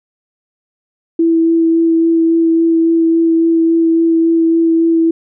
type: tone with vibrato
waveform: sine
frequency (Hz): 329.6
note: E4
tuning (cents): 0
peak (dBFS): -8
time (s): 1.19-5.11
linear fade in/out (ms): 5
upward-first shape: sine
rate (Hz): 3.6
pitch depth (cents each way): 11
effects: none